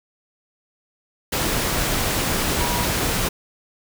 sine tone in noise, 964 Hz, B5, 42 cents flat, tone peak -27 dBFS, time 2.6-2.86 s, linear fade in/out 10 ms, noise pink, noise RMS -22 dBFS, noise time 1.32-3.29 s, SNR -8 dB, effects none

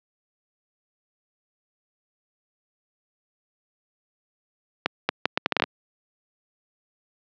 accelerating click train, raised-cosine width 0.3 ms, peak -3 dBFS, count 10, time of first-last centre 4.86-5.639 s, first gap 230 ms, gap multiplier 0.72, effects high-pass 200 Hz 12 dB/octave + low-pass 5000 Hz 12 dB/octave

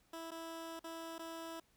15% pulse tone with dropouts, 328.7 Hz, E4, 5 cents flat, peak -38 dBFS, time 0.13-1.6 s, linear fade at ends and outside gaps 5 ms, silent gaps 0.308-0.315 / 0.794-0.841 / 1.183-1.192 s, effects pink hiss -73 dBFS RMS until 1.76 s

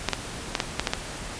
clicks, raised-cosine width 0.2 ms, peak -5 dBFS, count 7, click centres 0.087 / 0.133 / 0.552 / 0.602 / 0.796 / 0.872 / 0.935 s, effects pink hiss -36 dBFS RMS until 1.39 s + resampled to 22050 Hz

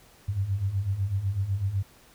sine beating tone pair, 92.7 / 100.7 Hz, F#2 / G2, +4 / +47 cents, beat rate 8 Hz, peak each -31 / -26 dBFS, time 0.28-1.83 s, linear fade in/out 10 ms, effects pink hiss -56 dBFS RMS until 2.14 s

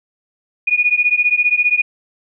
sine beating tone pair, 2448 / 2463 Hz, D#7 / D#7, -29 / -18 cents, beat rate 15 Hz, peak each -15 dBFS, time 0.67-1.82 s, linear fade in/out 10 ms, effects none

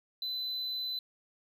triangle tone, 4018 Hz, B7, 29 cents sharp, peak -32 dBFS, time 0.22-0.99 s, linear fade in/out 2 ms, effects none

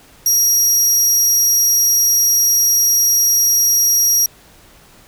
30% pulse tone, 5690 Hz, F8, 31 cents sharp, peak -7 dBFS, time 0.26-4.26 s, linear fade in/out 2 ms, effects pink hiss -46 dBFS RMS until 5.07 s

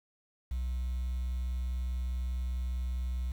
sine tone, 62.4 Hz, B1, 19 cents sharp, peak -28 dBFS, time 0.51-3.32 s, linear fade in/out 5 ms, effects tanh soft clip ceiling -30 dBFS + 9-bit

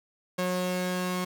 sawtooth tone pair together, 181.87 / 545 Hz, F#3 / C#5, -30 / -29 cents, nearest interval octave + perfect fifth, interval 1901 cents, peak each -25 / -28 dBFS, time 0.38-1.25 s, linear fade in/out 10 ms, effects 10-bit

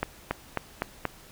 accelerating click train, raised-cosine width 0.5 ms, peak -11 dBFS, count 5, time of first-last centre 0.03-1.053 s, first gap 280 ms, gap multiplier 0.94, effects pink hiss -51 dBFS RMS until 1.31 s

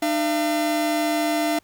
45% pulse tone pair together, 303.4 / 681 Hz, D#4 / F5, -44 / -44 cents, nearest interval octave + major second, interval 1400 cents, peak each -23 dBFS, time 0.02-1.59 s, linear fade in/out 5 ms, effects pink hiss -61 dBFS RMS until 1.63 s

